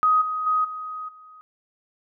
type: tone with level steps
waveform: sine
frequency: 1255 Hz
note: D#6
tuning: 15 cents sharp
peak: -15 / -24 / -18 / -30 / -44 dBFS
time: 0.03-1.41 s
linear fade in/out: 0 ms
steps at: 0.21 / 0.46 / 0.64 / 1.08 s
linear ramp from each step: 10 ms
effects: none